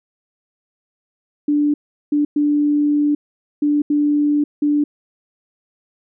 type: tone bursts at uneven times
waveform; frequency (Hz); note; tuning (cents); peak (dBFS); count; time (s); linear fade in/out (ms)
sine; 293.7; D4; 0; -13; 6; 1.48-1.74 / 2.12-2.25 / 2.36-3.15 / 3.62-3.82 / 3.9-4.44 / 4.62-4.84; 5
effects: none